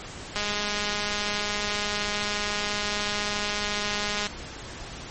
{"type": "click train", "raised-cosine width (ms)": 0.2, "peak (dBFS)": -11, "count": 810, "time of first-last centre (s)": [0.36, 4.268], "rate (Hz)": 207, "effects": ["pink hiss -39 dBFS RMS until 5.1 s", "MP3 32 kbps"]}